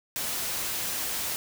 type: noise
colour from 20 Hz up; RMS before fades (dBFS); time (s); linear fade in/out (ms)
white; -31; 0.16-1.36; 0
effects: none